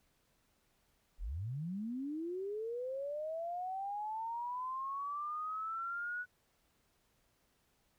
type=linear sweep; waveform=sine; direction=up; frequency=30.87 to 1480 Hz; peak=-37 dBFS; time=1.18-6.26 s; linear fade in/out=50 ms; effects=pink hiss -75 dBFS RMS until 7.98 s